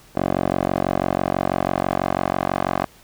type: tone with band-pass filter sweep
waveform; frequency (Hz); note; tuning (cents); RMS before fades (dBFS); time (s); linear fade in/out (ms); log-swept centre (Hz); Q
10% pulse; 46.08; F#1; -6; -22; 0.15-2.86; 20; 540 to 850; 1.4
effects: pink hiss -50 dBFS RMS until 3.03 s